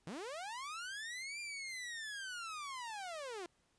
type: linear two-way sweep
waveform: sawtooth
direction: up then down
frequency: 142.8 to 2401 to 332.6 Hz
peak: -39 dBFS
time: 0.07-3.46 s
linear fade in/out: 0 ms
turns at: 1.4 s
effects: pink hiss -75 dBFS RMS until 3.78 s + resampled to 22050 Hz